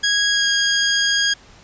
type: tone with pitch glide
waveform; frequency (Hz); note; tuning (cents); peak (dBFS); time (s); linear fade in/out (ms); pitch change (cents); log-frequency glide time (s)
15% pulse; 1650 to 1634.8; G#6 to G#6; -12 to -28; -9; 0.03-1.34; 10; -16; 0.31-0.48
effects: pink hiss -47 dBFS RMS until 1.63 s + resampled to 16000 Hz